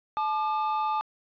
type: tone pair together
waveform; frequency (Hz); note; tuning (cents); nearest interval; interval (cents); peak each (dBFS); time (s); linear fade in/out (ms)
triangle; 864 / 1200; A5 / D6; -32 / +37; tritone; 569; -25 / -27; 0.17-1.01; 0
effects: resampled to 11025 Hz + 9-bit